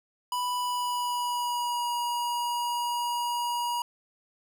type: tone with pitch glide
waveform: square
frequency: 987.8 to 958.6 Hz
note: B5 to A#5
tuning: 0 to +48 cents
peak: -28 dBFS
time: 0.32-3.82 s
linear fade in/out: 2 ms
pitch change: -52 cents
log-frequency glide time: 0.56-1.92 s
effects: none